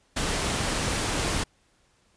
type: noise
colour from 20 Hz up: pink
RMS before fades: -27 dBFS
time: 0.16-1.44 s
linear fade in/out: 10 ms
effects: pink hiss -65 dBFS RMS until 2.16 s + resampled to 22050 Hz